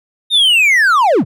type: linear sweep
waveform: triangle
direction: down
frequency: 3729 to 88.8 Hz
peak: -6 dBFS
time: 0.3-1.25 s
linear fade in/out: 50 ms
effects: none